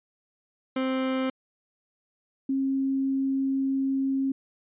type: tone pair in turn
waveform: 30% pulse / sine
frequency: 261.6 / 269.4 Hz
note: C4 / C#4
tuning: 0 / -49 cents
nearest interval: minor second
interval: 51 cents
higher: second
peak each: -22 / -23 dBFS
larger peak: first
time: 0.76-1.3 / 2.49-4.32 s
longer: second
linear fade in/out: 5 ms
effects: resampled to 8000 Hz